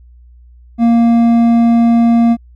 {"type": "tone with hard clipping", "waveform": "triangle", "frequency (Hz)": 233.1, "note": "A#3", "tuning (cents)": 0, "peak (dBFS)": -8, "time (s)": [0.78, 2.37], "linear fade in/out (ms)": 50, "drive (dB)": 10, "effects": ["added 60 Hz sine -38 dBFS peak until 2.55 s"]}